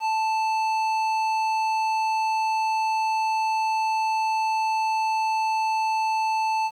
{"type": "tone with low-pass filter", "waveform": "square", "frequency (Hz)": 880, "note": "A5", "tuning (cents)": 0, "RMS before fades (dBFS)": -24, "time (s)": [0, 6.71], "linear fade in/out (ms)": 50, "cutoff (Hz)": 5000, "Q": 0.52, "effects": ["9-bit"]}